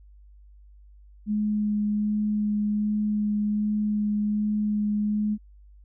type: tone with vibrato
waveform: sine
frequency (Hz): 209.8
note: G#3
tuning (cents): +18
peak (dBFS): -22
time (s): 1.26-5.38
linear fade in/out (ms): 50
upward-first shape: sine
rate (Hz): 1.3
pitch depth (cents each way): 9
effects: added 50 Hz sine -48 dBFS peak until 5.84 s